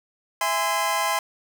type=chord; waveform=sawtooth; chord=E augmented; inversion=none; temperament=just; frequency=659.3 / 824.1 / 1030.1 Hz; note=E5 / G#5 / B#5; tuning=0 / -14 / -27 cents; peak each=-25 / -23 / -20 dBFS; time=0.41-1.19 s; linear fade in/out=2 ms; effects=none